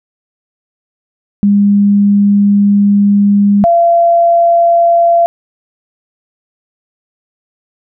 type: tone pair in turn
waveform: sine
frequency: 202.5 / 682.6 Hz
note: G#3 / F5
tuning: -43 / -40 cents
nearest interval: octave + major sixth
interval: 2103 cents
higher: second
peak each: -5 dBFS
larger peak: neither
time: 1.43-3.64 / 3.64-5.26 s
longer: first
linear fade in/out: 0 ms
effects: none